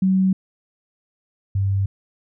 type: tone pair in turn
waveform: sine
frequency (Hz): 189.1 / 97.94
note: F#3 / G2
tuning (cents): +38 / -1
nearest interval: major seventh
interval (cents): 1139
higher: first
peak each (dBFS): -14 / -17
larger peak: first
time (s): 0.02-0.33 / 1.55-1.86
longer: neither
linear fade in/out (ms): 5
effects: none